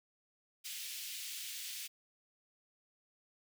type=high-pass noise; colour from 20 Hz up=pink; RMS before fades=-44 dBFS; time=0.64-1.88 s; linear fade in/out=20 ms; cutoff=2500 Hz; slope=24 dB/octave; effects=none